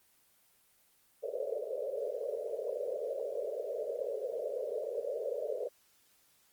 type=band-pass noise; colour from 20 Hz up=white; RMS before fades=-37 dBFS; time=1.22-5.69 s; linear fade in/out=20 ms; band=420 to 610 Hz; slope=96 dB/octave; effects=white hiss -68 dBFS RMS until 6.52 s + Opus 24 kbps